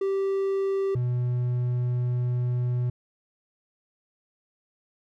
triangle tone pair in turn, 390 / 123.16 Hz, G4 / B2, -9 / -4 cents, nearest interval octave + minor sixth, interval 1995 cents, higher first, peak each -21 dBFS, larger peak neither, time 0.01-0.95 / 0.95-2.9 s, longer second, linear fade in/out 5 ms, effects none

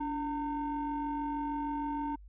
triangle ring-modulated tone, 311.1 Hz, D#4, in tune, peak -27 dBFS, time 0-2.16 s, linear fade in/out 10 ms, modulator 599 Hz, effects added 50 Hz sine -49 dBFS peak until 2.28 s + resampled to 8000 Hz

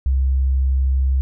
sine tone, 66.2 Hz, C2, 21 cents sharp, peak -14 dBFS, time 0.06-1.21 s, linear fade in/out 0 ms, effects none

